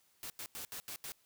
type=noise bursts at uneven times; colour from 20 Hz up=white; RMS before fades=-44 dBFS; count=6; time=0.23-0.3 / 0.39-0.46 / 0.55-0.65 / 0.72-0.8 / 0.88-0.96 / 1.04-1.12 s; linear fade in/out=0 ms; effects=white hiss -71 dBFS RMS until 1.25 s